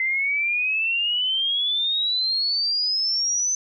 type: exponential sweep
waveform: sine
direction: up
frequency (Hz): 2053 to 6140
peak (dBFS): -20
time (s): 0-3.55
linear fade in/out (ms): 2
effects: none